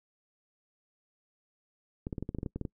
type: clicks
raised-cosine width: 3 ms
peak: -22 dBFS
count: 12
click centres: 2.069 / 2.128 / 2.182 / 2.226 / 2.291 / 2.348 / 2.386 / 2.431 / 2.462 / 2.56 / 2.613 / 2.652 s
effects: noise-tail reverb RT60 0.1 s tail -24 dB re dry